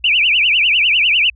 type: tone with vibrato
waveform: sine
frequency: 2637 Hz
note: E7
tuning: in tune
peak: -10 dBFS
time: 0.04-1.3 s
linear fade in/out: 5 ms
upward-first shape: triangle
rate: 10 Hz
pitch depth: 270 cents each way
effects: added 60 Hz sine -43 dBFS peak until 1.35 s